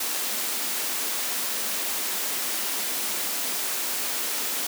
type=high-pass noise; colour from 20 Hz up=white; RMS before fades=-28 dBFS; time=0-4.67 s; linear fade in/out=5 ms; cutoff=190 Hz; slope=96 dB/octave; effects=none